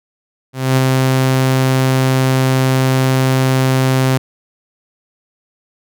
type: tone with ADSR envelope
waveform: sawtooth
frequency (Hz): 131.1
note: C3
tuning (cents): +4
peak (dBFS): -5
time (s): 0.53-4.18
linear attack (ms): 240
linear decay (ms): 21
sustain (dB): -2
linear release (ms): 9
effects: none